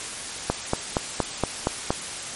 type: click train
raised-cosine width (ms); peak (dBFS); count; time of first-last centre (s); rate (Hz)
1; -6; 7; 0.5-1.905; 4.27
effects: white hiss -33 dBFS RMS until 2.35 s + MP3 48 kbps